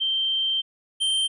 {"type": "tone pair in turn", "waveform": ["sine", "square"], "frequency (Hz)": [3136, 3136], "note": ["G7", "G7"], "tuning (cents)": [0, 0], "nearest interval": "unison", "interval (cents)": 0, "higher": "neither", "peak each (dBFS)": -21, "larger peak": "neither", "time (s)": [[0, 0.62], [1, 1.28]], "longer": "first", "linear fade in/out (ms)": 20, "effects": ["resampled to 24000 Hz"]}